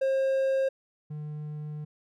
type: tone pair in turn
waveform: triangle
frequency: 535 / 150.65 Hz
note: C5 / D3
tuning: +38 / +44 cents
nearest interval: octave + minor seventh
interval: 2194 cents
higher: first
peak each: -21 / -32 dBFS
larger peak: first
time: 0.01-0.69 / 1.1-1.85 s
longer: second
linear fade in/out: 10 ms
effects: none